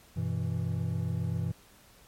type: chord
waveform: triangle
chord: E minor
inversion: first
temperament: equal with one note detuned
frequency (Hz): 95.98 / 123.47 / 164.81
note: G2 / B2 / E3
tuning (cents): -36 / 0 / 0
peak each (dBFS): -31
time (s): 0.16-1.52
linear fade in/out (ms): 10
effects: pink hiss -58 dBFS RMS until 2.07 s + MP3 64 kbps